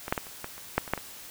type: clicks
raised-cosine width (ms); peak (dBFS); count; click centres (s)
0.5; -19 / -9 / -14 / -29 / -19 / -30 / -7 / -24 / -9 / -20; 10; 0.081 / 0.125 / 0.178 / 0.268 / 0.444 / 0.58 / 0.78 / 0.878 / 0.936 / 0.977
effects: white hiss -45 dBFS RMS until 1.3 s